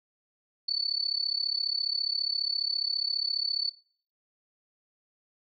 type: tone with amplitude modulation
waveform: sine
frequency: 4473 Hz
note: C#8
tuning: 15 cents sharp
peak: -22 dBFS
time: 0.68-3.7 s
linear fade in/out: 10 ms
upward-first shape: sine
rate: 34.7 Hz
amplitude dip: 95%
effects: noise-tail reverb RT60 0.5 s tail -22 dB re dry